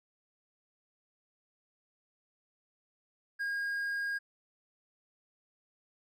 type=tone; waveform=triangle; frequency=1627 Hz; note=G#6; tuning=36 cents flat; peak=-30 dBFS; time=3.39-4.19 s; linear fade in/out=20 ms; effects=none